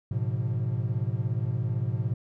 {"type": "tone cluster", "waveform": "triangle", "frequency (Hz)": [107.6, 125, 141.4, 175.8], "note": ["A2", "B2", "C#3", "F3"], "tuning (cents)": [-38, 21, 35, 12], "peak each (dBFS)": [-27, -27, -35, -36], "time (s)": [0.11, 2.14], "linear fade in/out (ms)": 5, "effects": []}